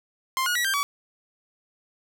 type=tone with pitch steps; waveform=sawtooth; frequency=1051 / 1446 / 1932 / 1581 / 1138 Hz; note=C6 / F#6 / B6 / G6 / C#6; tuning=+7 / -40 / -39 / +14 / +45 cents; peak=-19 dBFS; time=0.37-0.83 s; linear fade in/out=0 ms; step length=92 ms; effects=none